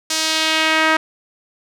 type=tone with band-pass filter sweep; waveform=sawtooth; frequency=316.8 Hz; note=D#4; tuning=31 cents sharp; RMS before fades=-17 dBFS; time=0.1-0.97 s; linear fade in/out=5 ms; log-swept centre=5900 to 1600 Hz; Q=1.3; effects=none